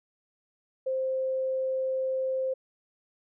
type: tone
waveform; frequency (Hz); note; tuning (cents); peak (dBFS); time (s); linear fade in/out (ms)
sine; 524; C5; +2; -26; 0.86-2.54; 10
effects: none